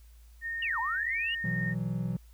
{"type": "tone", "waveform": "sine", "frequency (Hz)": 1839, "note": "A#6", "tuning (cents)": -24, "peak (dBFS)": -32, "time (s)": [0.41, 1.75], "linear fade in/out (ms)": 50}
{"type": "linear two-way sweep", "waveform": "sine", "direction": "down then up", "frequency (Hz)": [2960, 871, 2960], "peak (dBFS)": -30, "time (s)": [0.62, 1.35], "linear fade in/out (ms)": 5, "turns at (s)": 0.79}
{"type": "chord", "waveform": "triangle", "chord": "B suspended fourth", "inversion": "none", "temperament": "equal with one note detuned", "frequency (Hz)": [123.47, 163.96, 185], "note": ["B2", "E3", "F#3"], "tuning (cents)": [0, -9, 0], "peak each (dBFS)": -32, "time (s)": [1.44, 2.17], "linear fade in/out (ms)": 5}
{"effects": ["added 57 Hz sine -51 dBFS peak until 2.33 s", "white hiss -66 dBFS RMS until 2.33 s"]}